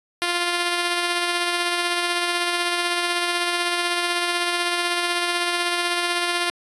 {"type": "tone with tremolo", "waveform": "5% pulse", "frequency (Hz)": 349.2, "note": "F4", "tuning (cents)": 0, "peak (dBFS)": -8, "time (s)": [0.22, 6.5], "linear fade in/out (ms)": 0, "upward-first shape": "sine", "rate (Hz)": 16, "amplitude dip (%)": 30, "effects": ["resampled to 24000 Hz"]}